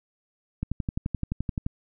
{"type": "click train", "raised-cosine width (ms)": 5, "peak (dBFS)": -15, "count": 13, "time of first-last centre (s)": [0.63, 1.664], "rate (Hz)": 11.6, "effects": []}